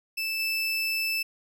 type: tone with level steps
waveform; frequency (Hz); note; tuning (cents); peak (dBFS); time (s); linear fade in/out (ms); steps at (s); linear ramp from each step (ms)
30% pulse; 2637; E7; 0; -25 / -23; 0.17-1.23; 10; 0.39; 10
effects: none